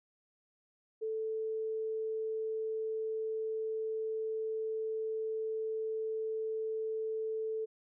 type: tone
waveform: sine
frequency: 440 Hz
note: A4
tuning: in tune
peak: -33 dBFS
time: 1.01-7.66 s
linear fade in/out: 20 ms
effects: none